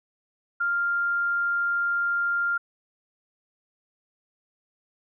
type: tone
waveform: sine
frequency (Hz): 1396.9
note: F6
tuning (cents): 0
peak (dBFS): -22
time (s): 0.6-2.58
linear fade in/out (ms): 10
effects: none